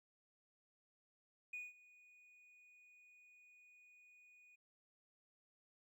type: tone with ADSR envelope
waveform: triangle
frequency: 2467 Hz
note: D#7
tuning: 15 cents flat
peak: -40 dBFS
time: 1.53-4.56 s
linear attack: 7 ms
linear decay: 190 ms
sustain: -22 dB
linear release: 12 ms
effects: tanh soft clip ceiling -40 dBFS